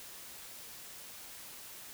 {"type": "silence", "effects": ["white hiss -49 dBFS RMS until 1.93 s"]}